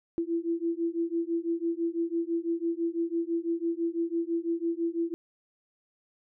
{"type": "beating tone pair", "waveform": "sine", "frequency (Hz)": [332.5, 338.5], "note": ["E4", "E4"], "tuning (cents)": [15, 46], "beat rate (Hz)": 6, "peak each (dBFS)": -30, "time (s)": [0.18, 5.14], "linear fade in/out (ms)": 0, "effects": []}